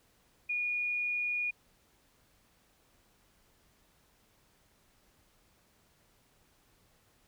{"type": "tone", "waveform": "sine", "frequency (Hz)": 2444, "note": "D#7", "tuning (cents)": -32, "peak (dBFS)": -30, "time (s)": [0.49, 1.51], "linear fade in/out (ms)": 10, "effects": ["pink hiss -68 dBFS RMS until 7.27 s"]}